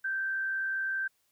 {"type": "tone with frequency modulation", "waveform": "sine", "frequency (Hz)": 1562, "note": "G6", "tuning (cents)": -7, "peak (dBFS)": -29, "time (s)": [0.04, 1.08], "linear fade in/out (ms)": 10, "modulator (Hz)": 65, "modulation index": 0.34, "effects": ["white hiss -73 dBFS RMS until 1.31 s"]}